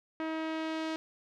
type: tone with low-pass filter sweep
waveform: sawtooth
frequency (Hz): 318.7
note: D#4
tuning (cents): +42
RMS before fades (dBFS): -35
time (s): 0.2-0.96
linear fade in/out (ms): 0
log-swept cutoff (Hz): 2200 to 4600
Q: 1
effects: none